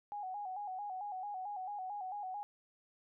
sine tone with vibrato, 784 Hz, G5, in tune, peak -39 dBFS, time 0.12-2.43 s, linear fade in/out 0 ms, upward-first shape square, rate 4.5 Hz, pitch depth 86 cents each way, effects none

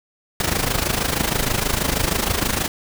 pink noise with amplitude modulation, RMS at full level -18 dBFS, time 0.4-2.68 s, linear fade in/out 2 ms, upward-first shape sine, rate 26.3 Hz, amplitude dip 75%, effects none

